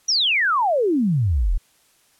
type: exponential sweep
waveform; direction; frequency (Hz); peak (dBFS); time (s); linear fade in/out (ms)
sine; down; 5940 to 33.93; -16; 0.08-1.58; 10
effects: white hiss -59 dBFS RMS until 2.19 s + low-pass 12000 Hz 12 dB/octave